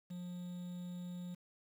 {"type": "tone with quantisation", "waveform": "triangle", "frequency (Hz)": 177.7, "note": "F3", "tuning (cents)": 30, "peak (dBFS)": -40, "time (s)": [0.1, 1.35], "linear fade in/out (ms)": 10, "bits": 10, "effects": []}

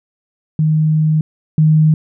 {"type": "tone pair in turn", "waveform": "sine", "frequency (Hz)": [155.56, 155.56], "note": ["D#3", "D#3"], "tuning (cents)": [0, 0], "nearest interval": "unison", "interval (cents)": 0, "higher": "neither", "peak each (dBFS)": [-10, -7], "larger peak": "second", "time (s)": [[0.59, 1.21], [1.58, 1.94]], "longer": "first", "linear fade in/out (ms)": 2, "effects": []}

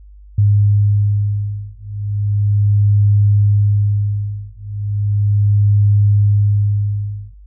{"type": "beating tone pair", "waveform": "sine", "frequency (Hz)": [102.5, 102.86], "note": ["G#2", "G#2"], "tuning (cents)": [-22, -16], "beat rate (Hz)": 0.36, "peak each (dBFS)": -14, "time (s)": [0.38, 7.34], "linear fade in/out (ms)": 5, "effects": ["added 50 Hz sine -37 dBFS peak until 7.46 s"]}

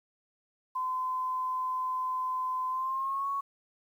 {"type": "tone with pitch glide", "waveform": "sine", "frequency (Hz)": [1024, 1110.2], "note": ["C6", "C#6"], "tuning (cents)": [-38, 2], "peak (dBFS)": -29, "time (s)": [0.75, 3.41], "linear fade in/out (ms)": 10, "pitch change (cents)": 140, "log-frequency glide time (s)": [2.69, 3.28], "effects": ["10-bit"]}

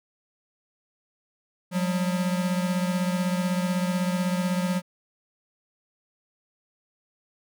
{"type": "beating tone pair", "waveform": "square", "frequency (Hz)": [180, 196], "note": ["F#3", "G3"], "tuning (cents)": [-47, 0], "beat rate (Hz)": 16, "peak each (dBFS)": [-25, -31], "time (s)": [1.71, 4.82], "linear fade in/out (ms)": 50, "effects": []}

